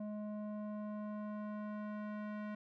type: tone with low-pass filter sweep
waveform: square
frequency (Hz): 210.4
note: G#3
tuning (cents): +23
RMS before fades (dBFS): -43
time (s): 0-2.55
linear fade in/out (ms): 5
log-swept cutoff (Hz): 670 to 1800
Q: 1.3
effects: none